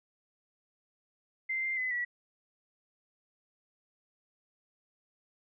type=tone with pitch steps; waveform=sine; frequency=2082 / 2094 / 2022 / 1940 Hz; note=C7 / C7 / B6 / B6; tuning=-9 / +1 / +40 / -31 cents; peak=-30 dBFS; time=1.49-2.05 s; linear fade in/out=10 ms; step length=140 ms; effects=none